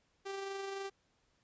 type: tone with amplitude modulation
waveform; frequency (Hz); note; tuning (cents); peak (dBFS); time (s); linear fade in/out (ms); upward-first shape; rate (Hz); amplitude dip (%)
sawtooth; 392; G4; 0; -34; 0.25-0.9; 20; sine; 23.5; 30
effects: pink hiss -75 dBFS RMS until 1.43 s + resampled to 16000 Hz